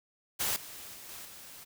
white noise with level steps, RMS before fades -31 / -46 / -48 / -45 / -49 dBFS, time 0.39-1.65 s, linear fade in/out 20 ms, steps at 0.56 / 0.94 / 1.09 / 1.25 s, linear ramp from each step 2 ms, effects none

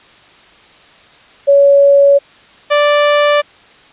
sine / sawtooth tone pair in turn, 562 / 586.4 Hz, C#5 / D5, +24 / -3 cents, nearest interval minor second, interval 73 cents, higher second, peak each -4 dBFS, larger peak neither, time 1.47-2.19 / 2.7-3.42 s, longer neither, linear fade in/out 20 ms, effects white hiss -43 dBFS RMS until 3.92 s + resampled to 8000 Hz

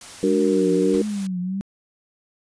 white noise, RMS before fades -39 dBFS, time 0.01-1.27 s, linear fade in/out 2 ms
sine chord, D augmented, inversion none, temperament equal with one note detuned, 293.7 / 373.2 / 466.2 Hz, D4 / F#4 / A#4, 0 / +15 / 0 cents, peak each -21 dBFS, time 0.23-1.02 s, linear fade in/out 5 ms
sine tone with vibrato, 194.3 Hz, G3, 15 cents flat, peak -23 dBFS, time 0.23-1.61 s, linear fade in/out 0 ms, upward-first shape triangle, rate 1.5 Hz, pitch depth 160 cents each way
pink noise with exponential decay, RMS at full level -36 dBFS, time 0.94-1.22 s, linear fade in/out 0 ms, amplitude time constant 59 ms
effects resampled to 22050 Hz

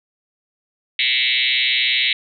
sine tone with frequency modulation, 2991 Hz, F#7, 18 cents sharp, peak -15 dBFS, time 0.99-2.13 s, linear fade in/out 2 ms, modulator 126 Hz, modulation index 7.8, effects none

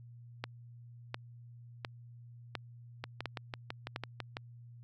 two click trains, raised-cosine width 0.3 ms, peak -22 / -20 dBFS, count 9 / 6, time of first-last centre 3.04-4.369 / 0.44-3.961 s, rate 6.02 / 1.42 Hz, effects added 119 Hz sine -50 dBFS peak until 4.83 s

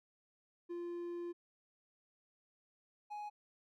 triangle tone pair in turn, 346.7 / 834.7 Hz, F4 / G#5, -13 / +9 cents, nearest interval octave + minor third, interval 1522 cents, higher second, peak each -38 / -40 dBFS, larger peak first, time 0.69-1.33 / 3.1-3.3 s, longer first, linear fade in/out 20 ms, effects none

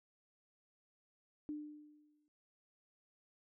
sine tone with exponential decay, 299.3 Hz, D4, 33 cents sharp, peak -38 dBFS, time 1.49-2.28 s, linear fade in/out 0 ms, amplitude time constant 170 ms, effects none

